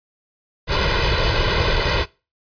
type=noise with comb filter; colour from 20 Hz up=pink; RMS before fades=-18 dBFS; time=0.67-2.06 s; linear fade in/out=50 ms; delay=2 ms; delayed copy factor=+0.75; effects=noise-tail reverb RT60 0.3 s tail -22 dB re dry + resampled to 11025 Hz